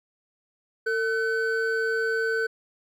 triangle tone pair together, 450.4 / 1515 Hz, A4 / F#6, +40 / +40 cents, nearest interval octave + major sixth, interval 2100 cents, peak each -24 dBFS, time 0.86-2.47 s, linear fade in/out 10 ms, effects none

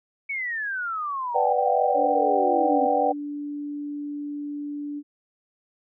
sine exponential sweep, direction down, 2264 to 261.6 Hz, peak -26 dBFS, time 0.29-2.87 s, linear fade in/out 10 ms
sine chord, G major seventh, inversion first, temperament equal, 493.9 / 587.3 / 740 / 784 Hz, B4 / D5 / F#5 / G5, 0 / 0 / 0 / 0 cents, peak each -25 / -26 / -25 / -23 dBFS, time 1.34-3.13 s, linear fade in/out 20 ms
sine tone, 291.2 Hz, D4, 15 cents flat, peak -29 dBFS, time 1.94-5.03 s, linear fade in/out 50 ms
effects none

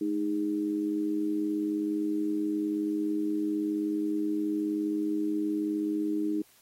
sine tone with amplitude modulation, 311.1 Hz, D#4, in tune, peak -23 dBFS, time 0.01-6.42 s, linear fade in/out 5 ms, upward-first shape sine, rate 99 Hz, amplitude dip 75%, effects white hiss -61 dBFS RMS until 6.61 s + AAC 48 kbps

